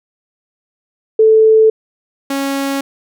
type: tone pair in turn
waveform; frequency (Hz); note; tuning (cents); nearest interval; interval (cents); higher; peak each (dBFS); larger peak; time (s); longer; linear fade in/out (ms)
sine / sawtooth; 439.4 / 275.4; A4 / C#4; -2 / -11; minor sixth; 809; first; -5 / -12; first; 1.19-1.7 / 2.3-2.81; neither; 5
effects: none